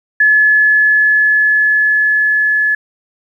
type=tone with level ramp; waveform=sine; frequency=1713 Hz; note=A6; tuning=47 cents flat; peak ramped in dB=-6 to -10 dBFS; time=0.2-2.75 s; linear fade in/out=5 ms; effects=8-bit